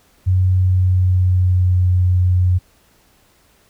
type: tone with pitch glide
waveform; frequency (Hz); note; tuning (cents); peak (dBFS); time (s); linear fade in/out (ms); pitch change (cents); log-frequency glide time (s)
sine; 92.5 to 90.65; F#2 to F#2; 0 to -35; -11; 0.26-2.59; 20; -35; 0.54-1.88
effects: pink hiss -55 dBFS RMS until 3.69 s